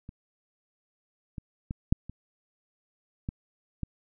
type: clicks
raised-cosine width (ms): 5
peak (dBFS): -29 / -24 / -20 / -8 / -27 / -19 / -19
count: 7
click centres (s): 0.091 / 1.382 / 1.709 / 1.925 / 2.096 / 3.289 / 3.833
effects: none